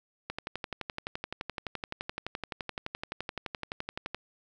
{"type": "click train", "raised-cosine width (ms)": 0.3, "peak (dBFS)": -18, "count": 46, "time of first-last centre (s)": [0.3, 4.146], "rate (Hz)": 11.7, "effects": []}